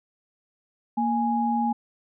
sine tone pair together, 233.1 / 830.6 Hz, A#3 / G#5, 0 / 0 cents, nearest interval octave + minor seventh, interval 2200 cents, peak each -24 dBFS, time 0.97-1.73 s, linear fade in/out 10 ms, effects none

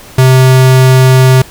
square tone, 130 Hz, C3, 11 cents flat, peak -3 dBFS, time 0.18-1.42 s, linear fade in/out 5 ms, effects pink hiss -33 dBFS RMS until 1.5 s

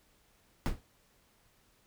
brown noise with exponential decay, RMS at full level -23 dBFS, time 0.66-0.82 s, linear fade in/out 0 ms, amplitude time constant 34 ms, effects pink hiss -68 dBFS RMS until 1.86 s

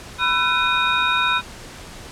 sine tone cluster, 994 / 1349 / 1505 / 2471 / 3737 Hz, B5 / E6 / F#6 / D#7 / A#7, +11 / +40 / +29 / -13 / +4 cents, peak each -23 dBFS, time 0.18-1.42 s, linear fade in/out 50 ms, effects pink hiss -38 dBFS RMS until 2.11 s + low-pass 9000 Hz 12 dB/octave

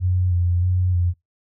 sine tone with vibrato, 89.5 Hz, F2, 43 cents sharp, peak -16 dBFS, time 0-1.14 s, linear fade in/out 50 ms, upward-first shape square, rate 1.6 Hz, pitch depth 29 cents each way, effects noise-tail reverb RT60 0.2 s tail -25 dB re dry

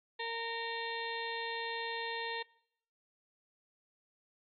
harmonic tone with a mistuned harmonic, 460.8 Hz, A#4, 20 cents flat, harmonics 1 / 2 / 4 / 5 / 6 / 7 / 8 / 9, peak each -42 / -41 / -41 / -49 / -48 / -53 / -44 / -48 dBFS, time 0.19-2.43 s, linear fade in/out 10 ms, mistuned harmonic 8, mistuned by -27 cents, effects noise-tail reverb RT60 0.7 s tail -23 dB re dry + MP3 64 kbps

